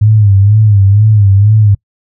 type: tone with vibrato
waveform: sine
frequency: 103.1 Hz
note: G#2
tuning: 12 cents flat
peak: -3 dBFS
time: 0.01-1.75 s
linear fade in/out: 10 ms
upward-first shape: sine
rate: 2.1 Hz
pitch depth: 98 cents each way
effects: noise-tail reverb RT60 0.1 s tail -25 dB re dry